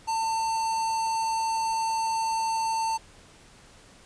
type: tone with notch filter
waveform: square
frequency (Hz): 897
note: A5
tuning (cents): +33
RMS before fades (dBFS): -27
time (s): 0.07-2.98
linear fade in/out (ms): 20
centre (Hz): 2300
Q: 1.3
effects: pink hiss -53 dBFS RMS until 4.05 s + resampled to 22050 Hz